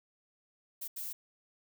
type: noise bursts at uneven times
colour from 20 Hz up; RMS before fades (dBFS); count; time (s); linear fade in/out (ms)
violet; -40; 2; 0.81-0.88 / 0.96-1.13; 10
effects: none